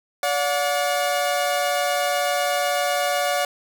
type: tone pair together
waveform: sawtooth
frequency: 576 / 722 Hz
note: D5 / F#5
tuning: -34 / -43 cents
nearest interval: major third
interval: 391 cents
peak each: -19 dBFS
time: 0.23-3.45 s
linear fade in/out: 2 ms
effects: none